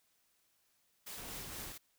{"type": "noise with tremolo", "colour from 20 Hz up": "white", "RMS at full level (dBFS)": -46, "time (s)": [1.06, 1.78], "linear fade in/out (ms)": 10, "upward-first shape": "sine", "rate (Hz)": 4.2, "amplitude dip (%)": 40}
{"type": "noise", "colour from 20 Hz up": "pink", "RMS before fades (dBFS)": -49, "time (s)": [1.18, 1.72], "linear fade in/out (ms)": 0}
{"effects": ["white hiss -75 dBFS RMS until 1.98 s"]}